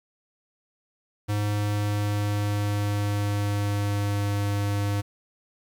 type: tone with pitch glide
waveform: square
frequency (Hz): 103.83 to 101.63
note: G#2 to G#2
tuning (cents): 0 to -37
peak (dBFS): -24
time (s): 1.28-5.02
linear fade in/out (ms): 20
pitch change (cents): -37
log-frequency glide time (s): 1.44-4.38
effects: 10-bit